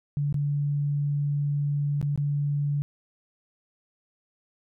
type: tone with dropouts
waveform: sine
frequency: 144.3 Hz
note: D3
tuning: 30 cents flat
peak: -23 dBFS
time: 0.17-2.82 s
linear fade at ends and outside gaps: 0 ms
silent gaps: 0.326-0.343 / 2.014-2.027 / 2.159-2.176 s
effects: none